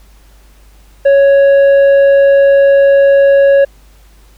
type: tone with tanh clipping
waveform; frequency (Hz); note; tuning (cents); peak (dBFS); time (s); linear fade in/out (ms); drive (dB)
sine; 555; C#5; +2; -5; 1.05-3.65; 10; 6
effects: added 50 Hz sine -40 dBFS peak until 4.37 s + pink hiss -49 dBFS RMS until 4.37 s